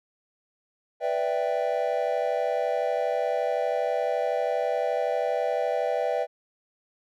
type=chord; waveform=triangle; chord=E minor seventh; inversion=second; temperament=equal; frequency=493.9 / 587.3 / 659.3 / 784 Hz; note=B4 / D5 / E5 / G5; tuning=0 / 0 / 0 / 0 cents; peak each=-27 / -27 / -27 / -29 dBFS; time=1-6.27 s; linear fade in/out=50 ms; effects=none